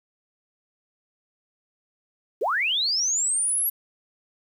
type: linear sweep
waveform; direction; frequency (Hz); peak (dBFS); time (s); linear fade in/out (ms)
sine; up; 333.3 to 11690; -21; 2.41-3.7; 10
effects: 9-bit